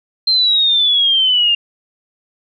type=exponential sweep; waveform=sine; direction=down; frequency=4167 to 2794 Hz; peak=-10 dBFS; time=0.27-1.55 s; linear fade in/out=5 ms; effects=none